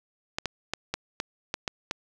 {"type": "clicks", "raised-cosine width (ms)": 0.2, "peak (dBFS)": -11, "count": 8, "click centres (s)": [0.385, 0.457, 0.736, 0.94, 1.201, 1.541, 1.678, 1.911], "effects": []}